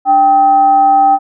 sine tone with frequency modulation, 784 Hz, G5, in tune, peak -5 dBFS, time 0.05-1.19 s, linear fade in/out 50 ms, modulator 488 Hz, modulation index 0.29, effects none

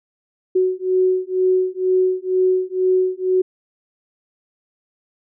sine beating tone pair, 370 / 372.1 Hz, F#4 / F#4, 0 / +10 cents, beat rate 2.1 Hz, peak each -18 dBFS, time 0.55-3.42 s, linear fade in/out 10 ms, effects none

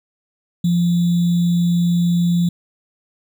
sine tone with sample-and-hold, 173.3 Hz, F3, 13 cents flat, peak -13 dBFS, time 0.64-2.49 s, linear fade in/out 5 ms, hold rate 3675 Hz, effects none

